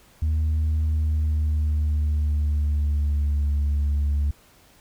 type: tone with pitch glide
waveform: sine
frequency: 77.8 to 72.17 Hz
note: D#2 to D2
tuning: 0 to -30 cents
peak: -17 dBFS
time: 0.22-4.31 s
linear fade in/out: 5 ms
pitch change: -130 cents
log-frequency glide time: 0.84-3.5 s
effects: tanh soft clip ceiling -18 dBFS + pink hiss -55 dBFS RMS until 4.8 s